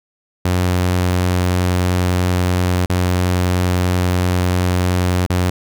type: tone with dropouts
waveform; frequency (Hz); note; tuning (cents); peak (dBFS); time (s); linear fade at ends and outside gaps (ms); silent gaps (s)
sawtooth; 90.3; F#2; -42; -10; 0.45-5.5; 5; 2.86-2.897 / 5.264-5.299
effects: none